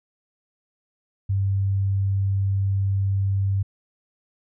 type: tone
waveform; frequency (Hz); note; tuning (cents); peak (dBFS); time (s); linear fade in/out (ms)
sine; 97.9; G2; -2; -19; 1.29-3.63; 10
effects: none